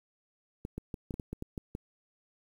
clicks, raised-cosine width 3 ms, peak -24 dBFS, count 10, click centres 0.651 / 0.78 / 0.942 / 1.108 / 1.141 / 1.198 / 1.33 / 1.424 / 1.578 / 1.751 s, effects 9-bit

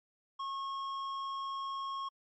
triangle tone with hard clipping, 1089 Hz, C#6, 31 cents flat, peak -38 dBFS, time 0.39-2.09 s, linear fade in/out 10 ms, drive 14 dB, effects low-pass 5000 Hz 12 dB/octave + AAC 64 kbps

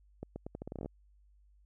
accelerating click train, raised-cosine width 2 ms, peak -27 dBFS, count 13, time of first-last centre 0.23-0.86 s, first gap 130 ms, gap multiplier 0.81, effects added 50 Hz sine -61 dBFS peak until 1.65 s

